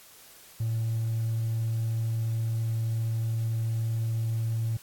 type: tone with hard clipping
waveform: sine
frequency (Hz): 113.2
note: A2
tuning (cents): +50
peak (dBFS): -26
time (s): 0.6-4.77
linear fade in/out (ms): 5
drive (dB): 1
effects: white hiss -52 dBFS RMS until 4.82 s + AAC 64 kbps